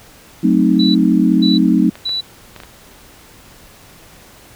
sine chord, F# diminished seventh, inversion none, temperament equal, 185 / 220 / 261.6 / 311.1 Hz, F#3 / A3 / C4 / Eb4, 0 / 0 / 0 / 0 cents, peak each -15 dBFS, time 0.43-1.9 s, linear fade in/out 10 ms
sine tone bursts, 3951 Hz, B7, in tune, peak -17 dBFS, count 3, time 0.79-2.21 s, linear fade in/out 10 ms, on 160 ms, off 470 ms
clicks, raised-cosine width 0.3 ms, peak -18 dBFS, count 5, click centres 1.955 / 2.093 / 2.563 / 2.602 / 2.635 s
effects pink hiss -43 dBFS RMS until 4.55 s

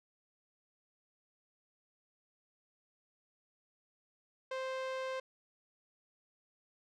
sawtooth tone with low-pass filter, 523.3 Hz, C5, in tune, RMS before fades -39 dBFS, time 4.51-5.2 s, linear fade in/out 5 ms, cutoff 4100 Hz, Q 0.57, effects none

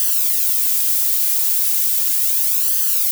violet noise with flanger, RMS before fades -17 dBFS, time 0-3.11 s, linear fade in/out 0 ms, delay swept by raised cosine 0.64 to 3.34 ms, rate 0.36 Hz, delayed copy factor +0.85, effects none

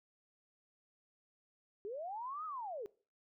sine linear two-way sweep, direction up then down, 385.5 to 1296 to 385.5 Hz, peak -40 dBFS, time 1.85-2.86 s, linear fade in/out 0 ms, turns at 2.45 s, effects noise-tail reverb RT60 0.4 s tail -22 dB re dry

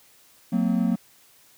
triangle tone cluster, 183.5 / 228.3 / 255.3 Hz, F#3 / A#3 / C4, -14 / -36 / -42 cents, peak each -22 / -21 / -25 dBFS, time 0.52-0.96 s, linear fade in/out 10 ms, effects white hiss -56 dBFS RMS until 1.57 s + high-pass 60 Hz 12 dB/octave

